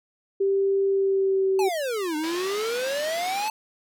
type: tone with pitch glide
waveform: sine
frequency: 392 to 383.5 Hz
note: G4 to G4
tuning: 0 to -38 cents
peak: -19 dBFS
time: 0.4-1.69 s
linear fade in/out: 10 ms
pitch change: -38 cents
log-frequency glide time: 0.87-1.5 s
type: exponential two-way sweep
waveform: square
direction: down then up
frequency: 882 to 300 to 882 Hz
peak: -26 dBFS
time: 1.59-3.5 s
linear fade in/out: 2 ms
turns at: 2.16 s
type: band-pass noise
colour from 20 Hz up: white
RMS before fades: -37 dBFS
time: 2.23-3.49 s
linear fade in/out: 10 ms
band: 190 to 5300 Hz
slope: 24 dB/octave
effects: none